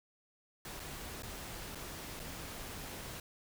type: noise with dropouts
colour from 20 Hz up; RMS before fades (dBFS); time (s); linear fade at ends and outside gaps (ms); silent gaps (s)
pink; -45; 0.65-3.2; 2; 0.796-0.8 / 1.223-1.232 / 1.749-1.754 / 2.195-2.199
effects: none